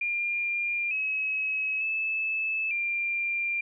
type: tone with pitch steps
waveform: sine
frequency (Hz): 2401 / 2563 / 2614 / 2384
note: D7 / E7 / E7 / D7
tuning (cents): +38 / -49 / -15 / +25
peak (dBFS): -26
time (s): 0.01-3.61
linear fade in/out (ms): 5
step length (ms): 900
effects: none